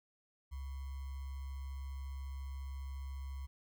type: tone with sample-and-hold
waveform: sine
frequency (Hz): 67.8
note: C#2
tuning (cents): -38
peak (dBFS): -40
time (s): 0.51-3.47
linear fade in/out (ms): 20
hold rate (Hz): 1050
effects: none